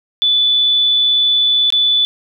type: tone with dropouts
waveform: sine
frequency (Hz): 3478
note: A7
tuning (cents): -21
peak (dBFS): -10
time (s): 0.22-2.05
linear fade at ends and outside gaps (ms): 0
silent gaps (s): 1.703-1.724
effects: none